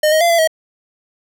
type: tone with pitch steps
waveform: square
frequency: 611 / 628 / 686 / 676 / 639 Hz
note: D#5 / D#5 / F5 / E5 / D#5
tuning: -32 / +16 / -31 / +43 / +46 cents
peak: -11 dBFS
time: 0.03-0.475 s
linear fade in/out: 5 ms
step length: 89 ms
effects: none